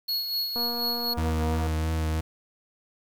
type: tone with tremolo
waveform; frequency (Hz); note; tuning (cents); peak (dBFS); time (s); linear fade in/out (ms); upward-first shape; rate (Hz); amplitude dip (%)
square; 4337; C#8; -39; -25; 0.08-1.14; 10; sine; 4.1; 50
type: click train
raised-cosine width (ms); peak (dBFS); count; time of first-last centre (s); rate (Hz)
1; -23; 265; 0.56-1.669; 238
type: tone with vibrato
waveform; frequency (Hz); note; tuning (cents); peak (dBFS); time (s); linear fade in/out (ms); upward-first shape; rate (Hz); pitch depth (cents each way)
40% pulse; 79.6; D#2; +40; -24; 1.17-2.21; 10; triangle; 3; 25
effects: 8-bit